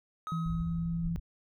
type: tone with exponential decay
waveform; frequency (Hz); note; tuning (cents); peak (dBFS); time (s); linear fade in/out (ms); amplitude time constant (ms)
triangle; 1268; D#6; +32; -32; 0.27-1.1; 0; 180
type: tone with pitch glide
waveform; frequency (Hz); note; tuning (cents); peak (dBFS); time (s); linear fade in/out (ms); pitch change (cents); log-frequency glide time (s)
sine; 164.81 to 167.21; E3 to E3; 0 to +25; -30; 0.32-1.16; 0; +25; 0.47-0.7
type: low-pass noise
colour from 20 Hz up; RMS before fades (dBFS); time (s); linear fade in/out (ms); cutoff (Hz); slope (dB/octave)
pink; -39; 0.45-1.2; 10; 110; 24
effects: none